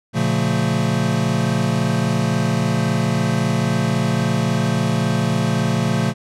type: tone cluster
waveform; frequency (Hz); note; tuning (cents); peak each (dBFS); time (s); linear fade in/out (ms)
square; 118.2 / 141.9 / 176.3 / 223.3; A#2 / C#3 / F3 / A3; +24 / +41 / +17 / +26; -23; 0.13-6.14; 50
effects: low-pass 9000 Hz 12 dB/octave